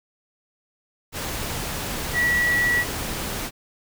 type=tone in noise; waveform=sine; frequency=1938 Hz; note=B6; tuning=33 cents flat; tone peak=-18 dBFS; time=2.13-2.85 s; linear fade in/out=50 ms; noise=pink; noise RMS=-29 dBFS; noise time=1.12-3.51 s; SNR=+8 dB; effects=none